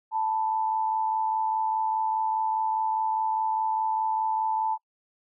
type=tone pair together; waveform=sine; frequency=880 / 984.9 Hz; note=A5 / B5; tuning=0 / -5 cents; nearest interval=major second; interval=195 cents; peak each=-24 / -33 dBFS; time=0.11-4.78 s; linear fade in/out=50 ms; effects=noise-tail reverb RT60 0.1 s tail -26 dB re dry